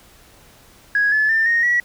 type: tone with pitch steps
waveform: sine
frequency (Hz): 1661.2 / 1724.8 / 1790.7 / 1859.3 / 1930.4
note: G#6 / A6 / A6 / A#6 / B6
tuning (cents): 0 / -35 / +30 / -5 / -40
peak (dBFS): -13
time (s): 0.95-1.8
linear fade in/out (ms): 2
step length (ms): 170
effects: tanh soft clip ceiling -9 dBFS + pink hiss -49 dBFS RMS until 1.84 s